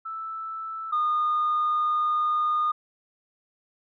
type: tone pair in turn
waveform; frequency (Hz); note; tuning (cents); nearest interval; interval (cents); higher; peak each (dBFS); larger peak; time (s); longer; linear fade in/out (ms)
sine; 1318.5 / 1223.3; E6 / D#6; 0 / -30; minor second; 130; first; -31 / -20; second; 0.05-0.92 / 0.92-2.72; second; 10
effects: tanh soft clip ceiling -18 dBFS